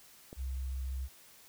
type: click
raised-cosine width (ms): 2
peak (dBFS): -32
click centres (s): 0.329
type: tone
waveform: sine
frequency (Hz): 65.41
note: C2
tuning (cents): 0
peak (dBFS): -34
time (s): 0.36-1.09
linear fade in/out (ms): 50
effects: white hiss -58 dBFS RMS until 1.48 s